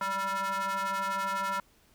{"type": "ring-modulated tone", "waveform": "square", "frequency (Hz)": 196, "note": "G3", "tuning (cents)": 0, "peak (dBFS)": -27, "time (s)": [0.01, 1.6], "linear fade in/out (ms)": 2, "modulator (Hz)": 1170, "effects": ["pink hiss -64 dBFS RMS until 1.94 s"]}